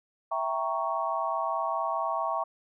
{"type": "chord", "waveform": "sine", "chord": "E diminished seventh", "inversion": "none", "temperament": "equal", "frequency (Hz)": [659.3, 784, 932.3, 1108.7], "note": ["E5", "G5", "Bb5", "Db6"], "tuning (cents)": [0, 0, 0, 0], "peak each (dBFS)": [-32, -34, -33, -31], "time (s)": [0.31, 2.44], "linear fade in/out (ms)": 10, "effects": []}